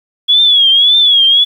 sine tone with vibrato, 3362 Hz, G#7, 20 cents sharp, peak -5 dBFS, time 0.28-1.45 s, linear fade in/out 20 ms, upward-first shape triangle, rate 1.8 Hz, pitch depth 120 cents each way, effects 7-bit

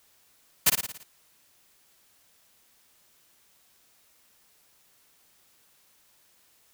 white noise with echo, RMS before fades -18 dBFS, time 0.66-0.7 s, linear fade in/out 10 ms, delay 56 ms, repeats 6, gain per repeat -5 dB, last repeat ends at 1.036 s, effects white hiss -63 dBFS RMS until 6.73 s

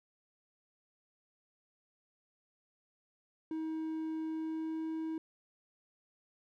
triangle tone with pitch glide, 317.8 to 320 Hz, D#4 to D#4, +37 to +49 cents, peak -33 dBFS, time 3.51-5.18 s, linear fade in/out 2 ms, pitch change +12 cents, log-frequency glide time 4.24-4.89 s, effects none

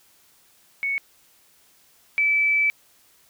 sine tone pair in turn, 2217 / 2310 Hz, C#7 / D7, 0 / -29 cents, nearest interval minor second, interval 71 cents, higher second, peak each -22 / -17 dBFS, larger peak second, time 0.83-0.98 / 2.18-2.7 s, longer second, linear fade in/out 0 ms, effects white hiss -58 dBFS RMS until 3.29 s

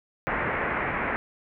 white low-pass noise, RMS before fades -28 dBFS, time 0.27-1.16 s, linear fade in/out 0 ms, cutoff 2200 Hz, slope 48 dB/octave, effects none

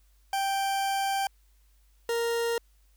40% pulse tone pair in turn, 784 / 466.2 Hz, G5 / A#4, 0 / 0 cents, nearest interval major sixth, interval 900 cents, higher first, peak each -25 dBFS, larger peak neither, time 0.33-1.27 / 2.09-2.58 s, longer first, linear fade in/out 2 ms, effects added 50 Hz sine -59 dBFS peak until 2.96 s + white hiss -70 dBFS RMS until 2.96 s

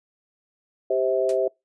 sine chord, C major, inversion second, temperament equal with one note detuned, 392 / 523.3 / 647.6 Hz, G4 / C5 / E5, 0 / 0 / -31 cents, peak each -24 dBFS, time 0.9-1.48 s, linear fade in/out 5 ms
white noise with exponential decay, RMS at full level -33 dBFS, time 1.29-1.38 s, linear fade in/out 2 ms, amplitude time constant 19 ms
effects noise-tail reverb RT60 0.2 s tail -25 dB re dry + resampled to 22050 Hz

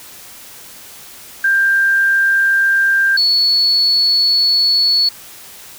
sine tone pair in turn, 1587 / 4409 Hz, G6 / C#8, +21 / -10 cents, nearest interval octave + tritone, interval 1769 cents, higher second, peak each -10 dBFS, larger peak neither, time 1.44-3.17 / 3.17-5.09 s, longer second, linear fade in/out 5 ms, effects white hiss -37 dBFS RMS until 5.78 s

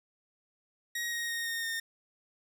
sawtooth tone with pitch steps, 1889 / 1873.8 / 1858.7 / 1843.7 / 1828.9 Hz, A#6 / A#6 / A#6 / A#6 / A#6, +22 / +8 / -6 / -20 / -34 cents, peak -29 dBFS, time 0.95-1.8 s, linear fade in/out 5 ms, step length 170 ms, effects none

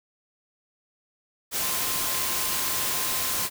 sine tone in noise, 1046.5 Hz, C6, in tune, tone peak -38 dBFS, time 1.58-3.49 s, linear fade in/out 50 ms, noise white, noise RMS -27 dBFS, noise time 1.51-3.5 s, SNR -14 dB, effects none

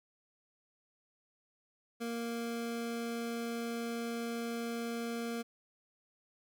25% pulse tone, 233.1 Hz, A#3, in tune, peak -32 dBFS, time 2-5.43 s, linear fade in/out 20 ms, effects none

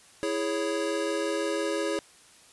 square chord, C# minor, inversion first, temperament equal, 329.6 / 415.3 / 554.4 Hz, E4 / G#4 / C#5, 0 / 0 / 0 cents, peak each -32 dBFS, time 0.23-1.99 s, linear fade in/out 0 ms, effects white hiss -55 dBFS RMS until 2.52 s + resampled to 24000 Hz

